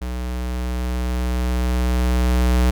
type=tone with level ramp; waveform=square; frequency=61.74 Hz; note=B1; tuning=in tune; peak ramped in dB=-25 to -14 dBFS; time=0.01-2.71 s; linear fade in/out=10 ms; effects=none